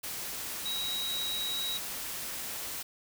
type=tone in noise; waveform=sine; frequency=3837 Hz; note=A#7; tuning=49 cents sharp; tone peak=-32 dBFS; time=0.65-1.78 s; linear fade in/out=10 ms; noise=white; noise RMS=-38 dBFS; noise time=0.03-2.83 s; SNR=+3 dB; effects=none